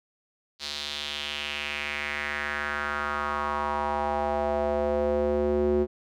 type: tone with band-pass filter sweep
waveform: square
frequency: 73.42 Hz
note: D2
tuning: in tune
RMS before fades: -28 dBFS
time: 0.59-5.87 s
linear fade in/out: 50 ms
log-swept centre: 4300 to 360 Hz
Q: 3.2
effects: none